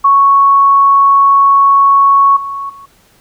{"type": "tone with level steps", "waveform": "sine", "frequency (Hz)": 1108.7, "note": "C#6", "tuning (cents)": 0, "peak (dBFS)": [-4, -18, -31], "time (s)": [0.04, 2.86], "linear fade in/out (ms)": 10, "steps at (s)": [2.36, 2.69], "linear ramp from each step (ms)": 10, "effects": ["pink hiss -49 dBFS RMS until 3.2 s"]}